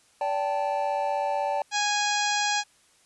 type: chord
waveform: triangle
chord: D suspended fourth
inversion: none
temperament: equal with one note detuned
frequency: 577.2 / 784 / 880 Hz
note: D5 / G5 / A5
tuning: -30 / 0 / 0 cents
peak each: -27 dBFS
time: 0.21-1.62 s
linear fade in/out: 2 ms
type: harmonic tone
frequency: 827 Hz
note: G#5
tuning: 8 cents flat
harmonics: 1 / 2 / 3 / 4 / 5 / 6 / 7 / 8 / 9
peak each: -27 / -30 / -32 / -33 / -34 / -35 / -35 / -36 / -37 dBFS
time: 1.71-2.64 s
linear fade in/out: 50 ms
effects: white hiss -61 dBFS RMS until 3.05 s + resampled to 24000 Hz